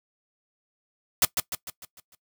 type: noise with echo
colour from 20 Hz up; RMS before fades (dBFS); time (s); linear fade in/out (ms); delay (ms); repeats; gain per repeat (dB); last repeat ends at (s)
white; -19; 1.22-1.25; 2; 150; 6; -6; 2.15
effects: noise-tail reverb RT60 0.1 s tail -19 dB re dry